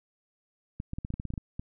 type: clicks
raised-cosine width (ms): 5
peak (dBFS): -22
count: 12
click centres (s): 0.801 / 0.934 / 0.985 / 1.049 / 1.104 / 1.14 / 1.199 / 1.253 / 1.304 / 1.338 / 1.378 / 1.595
effects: none